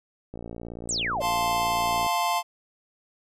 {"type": "click train", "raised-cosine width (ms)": 2, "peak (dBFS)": -24, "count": 101, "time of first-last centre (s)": [0.34, 2.064], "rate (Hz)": 58}
{"type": "exponential sweep", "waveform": "sine", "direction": "down", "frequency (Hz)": [8372, 525], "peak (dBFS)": -25, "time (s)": [0.89, 1.22], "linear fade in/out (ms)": 0}
{"type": "chord", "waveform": "square", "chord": "F major", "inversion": "none", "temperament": "equal", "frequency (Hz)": [698.5, 880, 1046.5], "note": ["F5", "A5", "C6"], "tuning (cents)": [0, 0, 0], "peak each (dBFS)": -28, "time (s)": [1.2, 2.43], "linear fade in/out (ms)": 50}
{"effects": ["resampled to 32000 Hz"]}